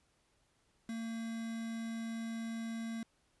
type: tone with quantisation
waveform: triangle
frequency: 227.1 Hz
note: A#3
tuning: 45 cents flat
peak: -36 dBFS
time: 0.89-3.03 s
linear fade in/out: 2 ms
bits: 8
effects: pink hiss -74 dBFS RMS until 3.4 s + resampled to 24000 Hz